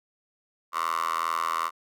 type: tone with high-pass filter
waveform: 10% pulse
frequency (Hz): 82.41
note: E2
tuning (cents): 0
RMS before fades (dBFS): -28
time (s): 0.72-1.71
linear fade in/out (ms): 50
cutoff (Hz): 1100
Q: 7.5
effects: none